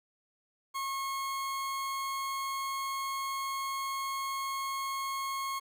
40% pulse tone, 1087 Hz, C#6, 34 cents flat, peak -32 dBFS, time 0.74-5.6 s, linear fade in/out 20 ms, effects 10-bit

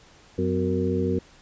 harmonic tone with a mistuned harmonic, 92.8 Hz, F#2, 6 cents sharp, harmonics 1 / 2 / 3 / 4 / 5, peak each -28 / -28 / -28 / -28 / -28 dBFS, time 0.38-1.19 s, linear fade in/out 5 ms, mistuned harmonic 3, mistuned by -140 cents, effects pink hiss -53 dBFS RMS until 1.41 s + resampled to 16000 Hz

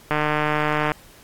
click train, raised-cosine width 0.5 ms, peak -6 dBFS, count 123, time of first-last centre 0.11-0.918 s, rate 151 Hz, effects pink hiss -49 dBFS RMS until 1.23 s + AAC 64 kbps

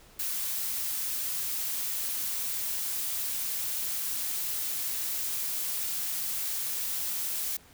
blue noise, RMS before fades -32 dBFS, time 0.19-7.57 s, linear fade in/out 5 ms, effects pink hiss -56 dBFS RMS until 7.73 s

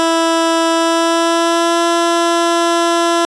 15% pulse tone with pitch glide, 329.6 to 338.9 Hz, E4 to E4, 0 to +48 cents, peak -5 dBFS, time 0-3.25 s, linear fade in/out 0 ms, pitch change +48 cents, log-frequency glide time 0.71-1.85 s, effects resampled to 22050 Hz

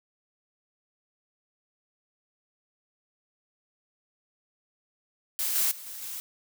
blue noise with level steps, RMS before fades -29 / -25 / -43 / -40 / -37 dBFS, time 5.39-6.2 s, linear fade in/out 0 ms, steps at 5.55 / 5.71 / 5.86 / 6.02 s, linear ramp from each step 5 ms, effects none

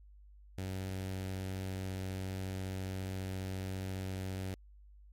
sawtooth tone with notch filter, 94.6 Hz, F#2, 39 cents sharp, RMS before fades -39 dBFS, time 0.58-4.54 s, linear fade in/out 0 ms, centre 1100 Hz, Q 1.8, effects added 50 Hz sine -54 dBFS peak until 5.12 s + MP3 64 kbps

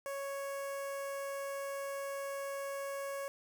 sawtooth tone with notch filter, 554.4 Hz, C#5, in tune, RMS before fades -40 dBFS, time 0.06-3.28 s, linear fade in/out 0 ms, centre 3800 Hz, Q 0.92, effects none

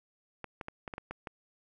clicks, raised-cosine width 0.5 ms, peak -24 dBFS, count 8, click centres 0.443 / 0.612 / 0.684 / 0.878 / 0.938 / 0.981 / 1.11 / 1.272 s, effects none

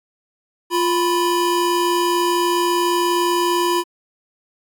square tone pair together, 349.9 / 989.7 Hz, F4 / B5, +3 / +3 cents, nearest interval octave + tritone, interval 1800 cents, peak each -19 / -20 dBFS, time 0.7-3.84 s, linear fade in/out 50 ms, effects AAC 64 kbps

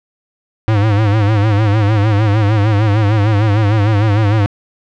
square tone with vibrato, 105.4 Hz, G#2, 26 cents sharp, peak -10 dBFS, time 0.68-4.46 s, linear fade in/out 0 ms, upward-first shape sine, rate 6.6 Hz, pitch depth 96 cents each way, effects low-pass 3000 Hz 12 dB/octave

